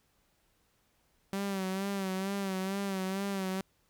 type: tone with vibrato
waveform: sawtooth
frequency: 193.4 Hz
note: G3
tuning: 23 cents flat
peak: -28 dBFS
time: 1.33-3.61 s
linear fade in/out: 0 ms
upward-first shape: sine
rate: 2.2 Hz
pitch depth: 55 cents each way
effects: pink hiss -72 dBFS RMS until 3.89 s